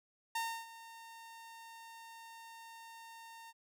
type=tone with ADSR envelope; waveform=sawtooth; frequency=914 Hz; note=A#5; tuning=34 cents flat; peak=-30 dBFS; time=0.35-3.53 s; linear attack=6 ms; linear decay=300 ms; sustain=-17 dB; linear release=36 ms; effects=none